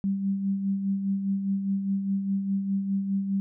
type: tone with tremolo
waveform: sine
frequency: 196 Hz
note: G3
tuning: in tune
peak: -22 dBFS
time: 0.04-3.4 s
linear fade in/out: 0 ms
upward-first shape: sine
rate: 4.9 Hz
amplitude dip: 50%
effects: none